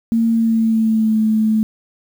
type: tone with pitch glide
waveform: sine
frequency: 228.2 to 218 Hz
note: A#3 to A3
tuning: -37 to -16 cents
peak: -12 dBFS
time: 0.12-1.63 s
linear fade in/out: 0 ms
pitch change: -79 cents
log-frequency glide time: 0.31-1.17 s
effects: 7-bit